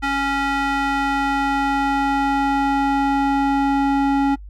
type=tone with band-pass filter sweep; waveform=square; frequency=277.2 Hz; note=C#4; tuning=in tune; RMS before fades=-19 dBFS; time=0.02-4.36 s; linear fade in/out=20 ms; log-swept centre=1500 to 570 Hz; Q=1.1; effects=noise-tail reverb RT60 0.1 s tail -23 dB re dry + added 50 Hz sine -34 dBFS peak until 4.49 s